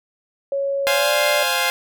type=tone with pitch glide; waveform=sine; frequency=554.4 to 586.7 Hz; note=C#5 to D5; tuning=0 to -2 cents; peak=-19 dBFS; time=0.52-1.43 s; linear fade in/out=2 ms; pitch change=+98 cents; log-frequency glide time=0.88-1.1 s
type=chord; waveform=10% pulse; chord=F minor; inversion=second; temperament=equal; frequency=523.3 / 698.5 / 830.6 Hz; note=C5 / F5 / Ab5; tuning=0 / 0 / 0 cents; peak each=-14 dBFS; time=0.87-1.7 s; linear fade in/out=0 ms
effects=none